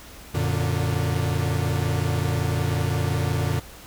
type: chord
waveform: 45% pulse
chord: Gb augmented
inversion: none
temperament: equal with one note detuned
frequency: 91.01 / 116.54 / 146.83 Hz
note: Gb2 / Bb2 / D3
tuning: -28 / 0 / 0 cents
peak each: -26 dBFS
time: 0.34-3.6 s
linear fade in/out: 10 ms
effects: added 60 Hz sine -49 dBFS peak until 3.86 s + pink hiss -44 dBFS RMS until 3.86 s